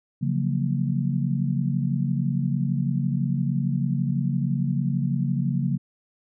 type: chord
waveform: sine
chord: Gb major seventh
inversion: second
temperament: just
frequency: 138.75 / 173.43 / 185 / 231.2 Hz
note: Db3 / F3 / Gb3 / Bb3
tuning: +2 / -12 / 0 / -14 cents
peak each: -24 / -28 / -29 / -29 dBFS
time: 0.21-5.78 s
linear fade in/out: 20 ms
effects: none